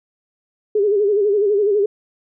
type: tone with vibrato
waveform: sine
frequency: 409.8 Hz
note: G#4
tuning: 23 cents flat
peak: -13 dBFS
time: 0.75-1.86 s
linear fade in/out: 5 ms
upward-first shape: sine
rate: 12 Hz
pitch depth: 83 cents each way
effects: none